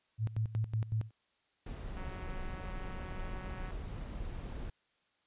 sine tone with tremolo, 110 Hz, A2, in tune, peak -29 dBFS, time 0.18-1.11 s, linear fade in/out 50 ms, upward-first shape square, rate 5.4 Hz, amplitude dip 80%
brown noise, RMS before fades -41 dBFS, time 1.66-4.7 s, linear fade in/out 5 ms
click train, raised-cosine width 0.5 ms, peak -35 dBFS, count 324, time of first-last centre 1.97-3.707 s, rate 186 Hz
effects white hiss -75 dBFS RMS until 5.26 s + resampled to 8000 Hz

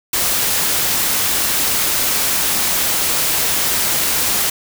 white noise, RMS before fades -17 dBFS, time 0.13-4.5 s, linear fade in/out 5 ms, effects none

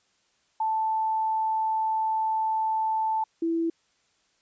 sine tone pair in turn, 880 / 331.2 Hz, A5 / E4, 0 / +8 cents, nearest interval octave + perfect fourth, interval 1692 cents, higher first, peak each -23 dBFS, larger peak neither, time 0.6-3.24 / 3.42-3.7 s, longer first, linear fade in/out 5 ms, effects white hiss -68 dBFS RMS until 4.41 s + resampled to 16000 Hz

